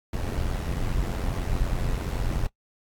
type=noise with amplitude modulation; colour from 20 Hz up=brown; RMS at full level=-24 dBFS; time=0.13-2.47 s; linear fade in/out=5 ms; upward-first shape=sine; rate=89.4 Hz; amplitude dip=65%; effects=noise-tail reverb RT60 0.1 s tail -20 dB re dry + AAC 64 kbps

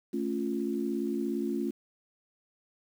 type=chord; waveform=sine; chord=A augmented; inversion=none; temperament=equal; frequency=220 / 277.2 / 349.2 Hz; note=A3 / C#4 / E#4; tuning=0 / 0 / 0 cents; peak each=-33 dBFS; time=0.13-1.71 s; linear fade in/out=10 ms; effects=9-bit

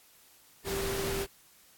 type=tone in noise; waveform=sine; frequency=392 Hz; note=G4; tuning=in tune; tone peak=-33 dBFS; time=0.64-1.27 s; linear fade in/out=50 ms; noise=pink; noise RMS=-35 dBFS; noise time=0.64-1.27 s; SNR=-1 dB; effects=white hiss -60 dBFS RMS until 1.77 s + AAC 64 kbps

